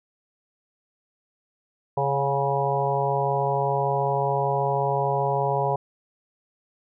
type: harmonic tone with a mistuned harmonic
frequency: 138.59 Hz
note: C#3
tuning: in tune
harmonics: 1 / 3 / 4 / 5 / 6 / 7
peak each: -28 / -28 / -28 / -28 / -28 / -28 dBFS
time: 1.97-5.76 s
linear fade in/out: 5 ms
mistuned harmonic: 5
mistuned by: +33 cents
effects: none